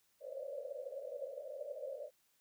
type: band-pass noise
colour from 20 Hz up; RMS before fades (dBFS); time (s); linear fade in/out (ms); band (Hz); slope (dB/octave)
white; -45; 0.2-2.11; 50; 510 to 590; 96
effects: white hiss -75 dBFS RMS until 2.4 s